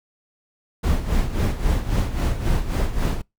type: noise with tremolo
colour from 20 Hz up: brown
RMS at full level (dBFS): -18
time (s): 0.83-3.22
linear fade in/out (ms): 10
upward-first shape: sine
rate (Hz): 3.7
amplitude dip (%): 70
effects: noise-tail reverb RT60 0.2 s tail -26 dB re dry